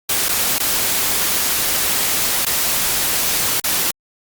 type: noise with dropouts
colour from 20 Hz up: white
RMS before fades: -18 dBFS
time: 0.09-3.91 s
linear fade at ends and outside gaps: 5 ms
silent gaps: 0.286-0.29 / 0.585-0.6 / 2.452-2.464 / 3.601-3.64 s
effects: Opus 48 kbps